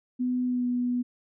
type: tone with pitch glide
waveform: sine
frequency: 250 to 245.8 Hz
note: B3 to B3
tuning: +21 to -8 cents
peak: -24 dBFS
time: 0.19-1.03 s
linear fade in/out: 20 ms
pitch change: -29 cents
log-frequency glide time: 0.46-0.66 s
effects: none